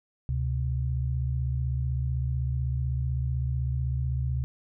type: tone pair together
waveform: sine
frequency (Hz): 71.6 / 127.48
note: D2 / C3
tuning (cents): -43 / -45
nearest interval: minor seventh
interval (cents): 998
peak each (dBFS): -28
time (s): 0.29-4.44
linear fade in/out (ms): 0
effects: none